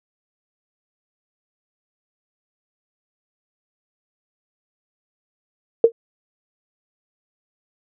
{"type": "tone with exponential decay", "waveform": "sine", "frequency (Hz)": 460, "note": "A#4", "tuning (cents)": -23, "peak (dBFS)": -3, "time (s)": [5.84, 5.92], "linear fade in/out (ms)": 2, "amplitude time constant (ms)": 16, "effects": []}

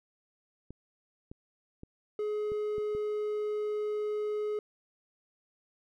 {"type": "clicks", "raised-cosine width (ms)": 3, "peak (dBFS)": -31, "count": 6, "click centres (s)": [0.706, 1.315, 1.834, 2.519, 2.782, 2.95]}
{"type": "tone", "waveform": "triangle", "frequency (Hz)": 421.7, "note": "G#4", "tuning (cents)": 26, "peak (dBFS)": -28, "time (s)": [2.19, 4.59], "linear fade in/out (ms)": 2}
{"effects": []}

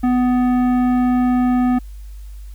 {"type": "tone with tanh clipping", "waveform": "sine", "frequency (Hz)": 249.1, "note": "B3", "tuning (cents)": 15, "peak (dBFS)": -15, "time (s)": [0.03, 1.79], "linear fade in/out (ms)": 10, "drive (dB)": 13, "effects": ["added 50 Hz sine -31 dBFS peak until 2.54 s", "white hiss -54 dBFS RMS until 2.54 s"]}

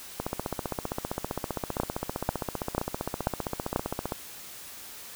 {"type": "two click trains", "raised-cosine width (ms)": 1, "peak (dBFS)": [-10, -15], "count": [5, 61], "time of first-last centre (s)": [[1.8, 3.761], [0.2, 4.122]], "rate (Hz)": [2.04, 15.3], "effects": ["white hiss -44 dBFS RMS until 5.15 s"]}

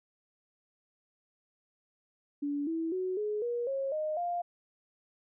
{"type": "tone with pitch steps", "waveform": "sine", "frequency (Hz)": [287.6, 326.6, 370.8, 421.1, 478.1, 542.9, 616.5, 700], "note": ["D4", "E4", "F#4", "G#4", "A#4", "C#5", "D#5", "F5"], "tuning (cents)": [-36, -16, 4, 24, 44, -36, -16, 4], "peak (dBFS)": -30, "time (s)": [2.42, 4.42], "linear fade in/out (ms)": 10, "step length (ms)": 250, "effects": []}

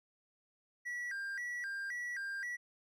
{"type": "tone with vibrato", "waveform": "triangle", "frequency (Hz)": 1760, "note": "A6", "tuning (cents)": 0, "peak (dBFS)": -36, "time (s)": [0.85, 2.57], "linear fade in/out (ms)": 20, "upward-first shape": "square", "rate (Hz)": 1.9, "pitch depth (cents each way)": 170, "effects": []}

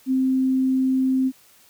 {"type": "tone", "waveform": "sine", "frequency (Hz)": 261.6, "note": "C4", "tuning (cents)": 0, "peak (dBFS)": -17, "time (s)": [0.06, 1.32], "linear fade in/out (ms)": 50, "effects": ["white hiss -54 dBFS RMS until 1.69 s"]}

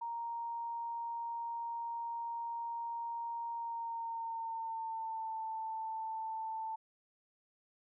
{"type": "tone with pitch glide", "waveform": "sine", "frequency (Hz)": [932.3, 886.6], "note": ["A#5", "A5"], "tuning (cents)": [0, 13], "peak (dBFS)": -37, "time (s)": [0.01, 6.76], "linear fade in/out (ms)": 10, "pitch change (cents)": -87, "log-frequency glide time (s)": [3.53, 5.4], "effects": []}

